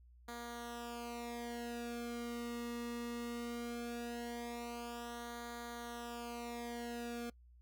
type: tone with flanger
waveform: sawtooth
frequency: 237.3 Hz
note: A#3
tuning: 31 cents sharp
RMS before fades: -44 dBFS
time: 0.28-7.3 s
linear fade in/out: 5 ms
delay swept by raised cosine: 0.37 to 1.29 ms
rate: 0.19 Hz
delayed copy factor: -0.85
effects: noise-tail reverb RT60 0.1 s tail -24 dB re dry + added 60 Hz sine -59 dBFS peak until 7.61 s